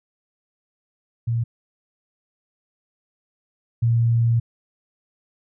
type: tone pair in turn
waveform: sine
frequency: 116.54 / 116.54 Hz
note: A#2 / A#2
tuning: 0 / 0 cents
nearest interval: unison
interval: 0 cents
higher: neither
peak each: -19 / -15 dBFS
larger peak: second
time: 1.27-1.44 / 3.82-4.4 s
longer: second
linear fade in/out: 10 ms
effects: none